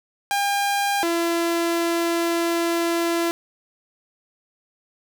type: tone pair in turn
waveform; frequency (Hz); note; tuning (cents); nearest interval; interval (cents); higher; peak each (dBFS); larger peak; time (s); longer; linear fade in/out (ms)
sawtooth; 804 / 338; G5 / E4; +44 / +43; octave + minor third; 1501; first; -16; neither; 0.31-1.03 / 1.03-3.31; second; 0
effects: 9-bit